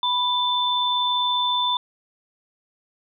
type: tone pair together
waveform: sine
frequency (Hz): 987.8 / 3533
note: B5 / A7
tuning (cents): 0 / +6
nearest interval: octave + minor seventh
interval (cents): 2206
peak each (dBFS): -22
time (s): 0.03-1.77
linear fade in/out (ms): 2
effects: none